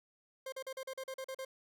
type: tone bursts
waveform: 40% pulse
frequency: 528 Hz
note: C5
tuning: 16 cents sharp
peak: -39 dBFS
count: 10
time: 0.46-1.45 s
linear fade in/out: 5 ms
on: 63 ms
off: 40 ms
effects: none